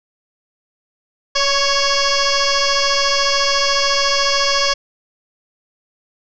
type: tone with frequency modulation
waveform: sine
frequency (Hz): 2217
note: C#7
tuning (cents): 0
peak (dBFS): -13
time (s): 1.35-4.74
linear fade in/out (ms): 10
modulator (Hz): 556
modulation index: 6.3
effects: none